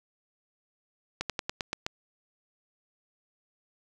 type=slowing click train; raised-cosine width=0.2 ms; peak=-13 dBFS; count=7; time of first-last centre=1.21-1.865 s; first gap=87 ms; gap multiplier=1.09; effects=none